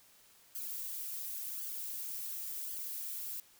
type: noise with flanger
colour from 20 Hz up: violet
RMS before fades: -41 dBFS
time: 0.55-3.4 s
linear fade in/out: 2 ms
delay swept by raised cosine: 0.63 to 5.33 ms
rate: 0.92 Hz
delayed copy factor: +0.8
effects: white hiss -63 dBFS RMS until 3.59 s